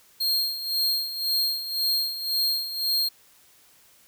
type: tone with tremolo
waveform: 45% pulse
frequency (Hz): 4226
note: C8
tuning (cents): +16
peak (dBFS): -20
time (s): 0.2-3.09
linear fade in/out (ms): 10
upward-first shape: sine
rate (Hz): 1.9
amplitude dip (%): 70
effects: white hiss -57 dBFS RMS until 4.07 s